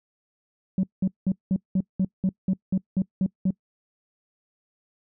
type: tone bursts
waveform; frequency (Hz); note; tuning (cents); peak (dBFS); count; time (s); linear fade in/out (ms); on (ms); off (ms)
sine; 188.3; F#3; +31; -17; 12; 0.78-3.506; 2; 53; 190
effects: noise-tail reverb RT60 0.1 s tail -24 dB re dry + tanh soft clip ceiling -17 dBFS